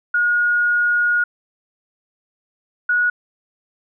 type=tone pair in turn; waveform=sine; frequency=1440 / 1457.6 Hz; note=F#6 / F#6; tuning=-47 / -26 cents; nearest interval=unison; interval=21 cents; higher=second; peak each=-14 dBFS; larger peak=neither; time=0.14-1.24 / 2.89-3.1 s; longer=first; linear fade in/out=5 ms; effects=none